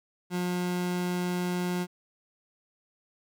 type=tone; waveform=30% pulse; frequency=178.7 Hz; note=F3; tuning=40 cents sharp; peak=-25 dBFS; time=0.3-1.87 s; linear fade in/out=50 ms; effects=none